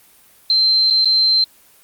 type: tone with dropouts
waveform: sine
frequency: 4120 Hz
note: C8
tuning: 28 cents flat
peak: -11 dBFS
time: 0.5-1.44 s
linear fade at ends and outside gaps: 1 ms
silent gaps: 0.901-0.907 / 1.046-1.056 s
effects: white hiss -50 dBFS RMS until 1.83 s + Opus 32 kbps